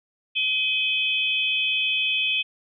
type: tone cluster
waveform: sine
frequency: 2534 / 3123 / 3410 Hz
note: D#7 / G7 / G#7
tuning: +31 / -7 / +45 cents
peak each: -23 / -26 / -28 dBFS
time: 0.35-2.43 s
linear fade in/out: 20 ms
effects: none